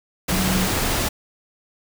sine tone in noise, 187.1 Hz, F#3, 20 cents sharp, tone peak -21 dBFS, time 0.32-0.67 s, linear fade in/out 10 ms, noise pink, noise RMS -22 dBFS, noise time 0.28-1.09 s, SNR -2 dB, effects none

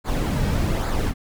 brown noise with flanger, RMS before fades -22 dBFS, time 0.04-1.14 s, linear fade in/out 50 ms, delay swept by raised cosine 0.34 to 2.94 ms, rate 1.2 Hz, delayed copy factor -0.5, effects none

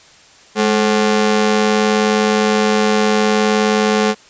sawtooth ring-modulated tone, 321.4 Hz, E4, 44 cents flat, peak -5 dBFS, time 0.55-4.15 s, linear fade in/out 50 ms, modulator 111 Hz, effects white hiss -45 dBFS RMS until 4.29 s + resampled to 16000 Hz

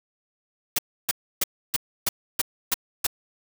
white noise bursts, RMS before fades -22 dBFS, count 8, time 0.76-3.068 s, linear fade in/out 5 ms, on 26 ms, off 300 ms, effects none

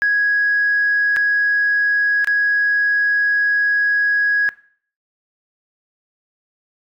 sine tone with dropouts, 1661.2 Hz, G#6, in tune, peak -12 dBFS, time 0.02-4.49 s, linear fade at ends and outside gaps 0 ms, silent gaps 1.163-1.168 / 2.245-2.273 s, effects noise-tail reverb RT60 0.5 s tail -19 dB re dry + tanh soft clip ceiling -9 dBFS

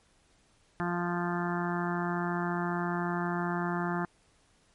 harmonic tone, 174.61 Hz, F3, in tune, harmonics 1 / 2 / 4 / 5 / 6 / 7 / 8 / 9 / 10, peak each -32 / -35 / -38 / -39 / -40 / -40 / -41 / -42 / -42 dBFS, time 0.8-4.05 s, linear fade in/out 0 ms, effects pink hiss -66 dBFS RMS until 4.74 s + MP3 48 kbps

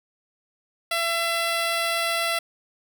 10% pulse tone, 673 Hz, E5, 36 cents sharp, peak -14 dBFS, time 0.91-2.39 s, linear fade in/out 5 ms, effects none

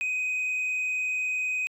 sine tone with frequency modulation, 2508 Hz, D#7, 13 cents sharp, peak -23 dBFS, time 0.01-1.67 s, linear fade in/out 0 ms, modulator 30.2 Hz, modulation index 0.76, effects tanh soft clip ceiling -25 dBFS

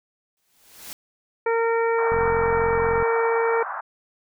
white noise with exponential growth, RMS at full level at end -35 dBFS, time 0.37-0.93 s, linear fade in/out 0 ms, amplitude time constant 120 ms
harmonic tone, 459.1 Hz, A#4, 26 cents flat, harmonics 1 / 2 / 3 / 4 / 5, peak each -20 / -26 / -30 / -32 / -34 dBFS, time 1.46-3.63 s, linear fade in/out 5 ms
white band-pass noise, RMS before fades -31 dBFS, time 1.98-3.81 s, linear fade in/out 10 ms, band 670 to 1500 Hz, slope 48 dB/octave
click train, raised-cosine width 5 ms, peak -20 dBFS, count 41, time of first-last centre 2.12-3.025 s, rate 44.2 Hz
effects none

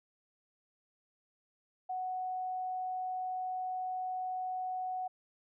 sine tone, 741 Hz, F#5, 2 cents sharp, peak -34 dBFS, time 1.89-5.08 s, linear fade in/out 10 ms, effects none

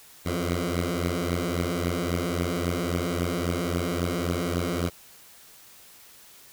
10% pulse beating tone pair, 85.2 / 88.9 Hz, F2 / F2, -42 / +31 cents, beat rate 3.7 Hz, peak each -20 dBFS, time 0.25-4.9 s, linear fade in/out 20 ms, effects white hiss -51 dBFS RMS until 6.52 s

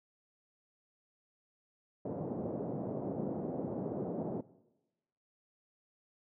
pink band-pass noise, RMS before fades -38 dBFS, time 2.05-4.41 s, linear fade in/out 5 ms, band 140 to 640 Hz, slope 24 dB/octave, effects noise-tail reverb RT60 1.0 s tail -19 dB re dry

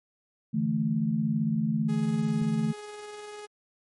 sine chord, D suspended second, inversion none, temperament equal, 146.83 / 164.81 / 220 Hz, D3 / E3 / A3, 0 / 0 / 0 cents, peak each -31 / -29 / -26 dBFS, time 0.53-2.73 s, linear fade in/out 20 ms
sawtooth tone with tremolo, 417.8 Hz, G#4, 10 cents sharp, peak -34 dBFS, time 1.88-3.47 s, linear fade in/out 20 ms, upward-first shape triangle, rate 20 Hz, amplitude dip 35%
effects MP3 48 kbps

